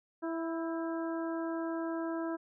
harmonic tone with a mistuned harmonic, 329.6 Hz, E4, in tune, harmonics 1 / 2 / 3 / 4 / 5, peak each -34 / -40 / -44 / -46 / -48 dBFS, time 0.22-2.37 s, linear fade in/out 20 ms, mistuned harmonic 5, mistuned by -42 cents, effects none

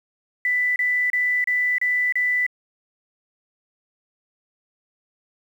sine tone bursts, 1986 Hz, B6, 9 cents sharp, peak -18 dBFS, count 6, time 0.45-2.465 s, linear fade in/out 2 ms, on 310 ms, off 31 ms, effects 8-bit

